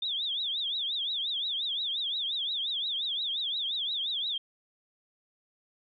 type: tone with vibrato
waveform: sine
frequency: 3520 Hz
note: A7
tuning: in tune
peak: -29 dBFS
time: 0.02-4.38 s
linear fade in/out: 5 ms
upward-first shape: triangle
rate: 5.7 Hz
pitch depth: 210 cents each way
effects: none